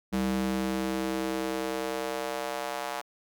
square tone with high-pass filter sweep, 65 Hz, C2, 11 cents flat, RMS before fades -31 dBFS, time 0.12-3.02 s, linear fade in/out 20 ms, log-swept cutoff 180 to 770 Hz, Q 1.8, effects none

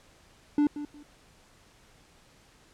triangle tone with echo, 293.7 Hz, D4, in tune, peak -18 dBFS, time 0.58-0.67 s, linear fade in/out 2 ms, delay 180 ms, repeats 2, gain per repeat -13 dB, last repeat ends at 1.03 s, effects pink hiss -59 dBFS RMS until 2.73 s + low-pass 9000 Hz 12 dB/octave

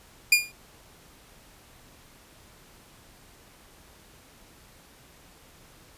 sawtooth tone with exponential decay, 2421 Hz, D#7, 48 cents flat, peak -9 dBFS, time 0.32-0.52 s, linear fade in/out 5 ms, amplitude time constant 43 ms, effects pink hiss -54 dBFS RMS until 5.97 s + resampled to 32000 Hz

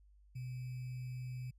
sine tone with sample-and-hold, 126.3 Hz, B2, 39 cents sharp, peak -40 dBFS, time 0.35-1.51 s, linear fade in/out 10 ms, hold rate 2450 Hz, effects added 50 Hz sine -61 dBFS peak until 1.58 s + resampled to 32000 Hz

